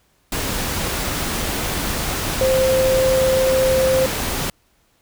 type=tone in noise; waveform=sine; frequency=523.3 Hz; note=C5; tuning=in tune; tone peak=-14 dBFS; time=2.41-4.06 s; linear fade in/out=2 ms; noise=pink; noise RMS=-23 dBFS; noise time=0.32-4.5 s; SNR=+6 dB; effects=pink hiss -61 dBFS RMS until 5.01 s